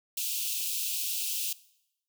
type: high-pass noise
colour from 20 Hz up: white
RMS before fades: -32 dBFS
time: 0.17-1.53 s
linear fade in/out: 5 ms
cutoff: 2500 Hz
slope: 96 dB/octave
effects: noise-tail reverb RT60 0.8 s tail -20 dB re dry